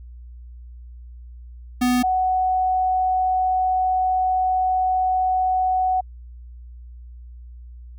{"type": "tone pair in turn", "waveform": ["square", "sine"], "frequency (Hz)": [248.3, 744.1], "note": ["B3", "F#5"], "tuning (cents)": [9, 10], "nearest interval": "octave + perfect fifth", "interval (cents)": 1901, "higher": "second", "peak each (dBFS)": -17, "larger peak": "neither", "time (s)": [[1.81, 2.03], [2.03, 6.01]], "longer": "second", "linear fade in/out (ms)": 10, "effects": ["added 60 Hz sine -37 dBFS peak until 7.98 s"]}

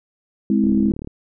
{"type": "chord", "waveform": "sine", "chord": "Ab augmented", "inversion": "none", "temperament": "just", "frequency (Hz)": [207.7, 259.6, 324.5], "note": ["Ab3", "C4", "E4"], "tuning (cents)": [0, -13, -27], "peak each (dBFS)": [-16, -20, -21], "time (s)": [0.5, 0.92], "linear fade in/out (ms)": 2}
{"type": "click train", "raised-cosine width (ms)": 3, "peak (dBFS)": -18, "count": 17, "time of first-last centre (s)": [0.64, 1.074], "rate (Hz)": 36.9}
{"effects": []}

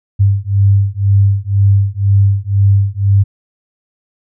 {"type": "beating tone pair", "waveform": "sine", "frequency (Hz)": [98.4, 100.4], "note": ["G2", "G2"], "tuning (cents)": [7, 42], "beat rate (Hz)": 2, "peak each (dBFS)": -11, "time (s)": [0.19, 3.24], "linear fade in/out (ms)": 20, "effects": []}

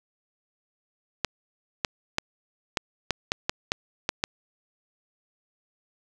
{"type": "clicks", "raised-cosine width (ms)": 0.2, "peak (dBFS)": -6, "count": 10, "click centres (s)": [1.247, 1.848, 2.184, 2.772, 3.107, 3.319, 3.495, 3.719, 4.091, 4.239], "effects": []}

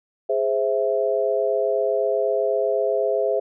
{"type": "chord", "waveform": "sine", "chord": "Ab augmented", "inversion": "none", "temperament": "equal", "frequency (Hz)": [415.3, 523.3, 659.3], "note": ["Ab4", "C5", "E5"], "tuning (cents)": [0, 0, 0], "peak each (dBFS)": -23, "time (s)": [0.29, 3.4], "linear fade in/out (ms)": 10, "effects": []}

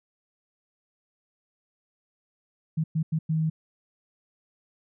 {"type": "tone bursts at uneven times", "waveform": "sine", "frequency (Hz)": 158.6, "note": "D#3", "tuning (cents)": 33, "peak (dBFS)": -22, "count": 4, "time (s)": [[2.77, 2.84], [2.95, 3.03], [3.12, 3.19], [3.29, 3.5]], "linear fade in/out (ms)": 10, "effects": []}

